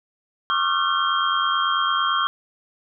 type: tone cluster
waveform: sine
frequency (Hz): 1093 / 1182 / 1368 / 1516 / 3211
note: C#6 / D6 / F6 / F#6 / G7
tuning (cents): -25 / +11 / -36 / +42 / +41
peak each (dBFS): -24 / -25 / -23 / -30 / -26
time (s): 0.5-2.27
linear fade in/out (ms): 0
effects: none